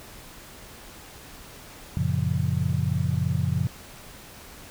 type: chord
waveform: sine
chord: Gb major seventh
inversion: none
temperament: just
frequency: 92.5 / 115.62 / 138.75 / 173.43 Hz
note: Gb2 / Bb2 / Db3 / F3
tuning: 0 / -14 / +2 / -12 cents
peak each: -27 / -29 / -26 / -29 dBFS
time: 1.97-3.67 s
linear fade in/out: 0 ms
effects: pink hiss -45 dBFS RMS until 4.7 s